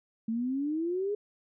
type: exponential sweep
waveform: sine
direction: up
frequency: 219.6 to 421.6 Hz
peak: -28 dBFS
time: 0.28-1.15 s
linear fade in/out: 5 ms
effects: none